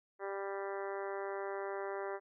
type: harmonic tone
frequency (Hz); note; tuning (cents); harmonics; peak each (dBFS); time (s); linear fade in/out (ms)
197; G3; +9; 2 / 3 / 4 / 5 / 6 / 7 / 8 / 9 / 10; -40 / -44 / -46 / -48 / -50 / -51 / -52 / -53 / -54; 0.19-2.2; 50
effects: none